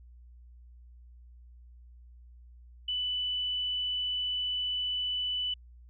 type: tone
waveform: sine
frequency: 2985 Hz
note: F#7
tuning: 15 cents sharp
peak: -29 dBFS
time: 2.88-5.54 s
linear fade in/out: 5 ms
effects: added 60 Hz sine -50 dBFS peak until 5.89 s